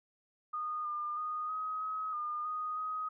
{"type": "tone with pitch steps", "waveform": "sine", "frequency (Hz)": [1229, 1203, 1234, 1263, 1272, 1213, 1242, 1257], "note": ["D#6", "D6", "D#6", "D#6", "D#6", "D#6", "D#6", "D#6"], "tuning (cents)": [-22, 41, -15, 26, 38, -44, -3, 17], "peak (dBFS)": -34, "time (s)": [0.53, 3.09], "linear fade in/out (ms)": 10, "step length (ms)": 320, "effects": []}